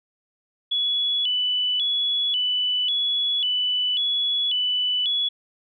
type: tone with vibrato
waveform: sine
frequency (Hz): 3179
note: G7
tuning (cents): +24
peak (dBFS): -20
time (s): 0.71-5.29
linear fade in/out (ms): 10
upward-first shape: square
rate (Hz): 0.92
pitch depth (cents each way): 110
effects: none